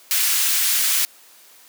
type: high-pass noise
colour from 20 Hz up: white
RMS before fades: -19 dBFS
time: 0.11-1.05 s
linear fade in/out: 0 ms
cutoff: 1700 Hz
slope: 12 dB/octave
effects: white hiss -49 dBFS RMS until 1.68 s + high-pass 300 Hz 12 dB/octave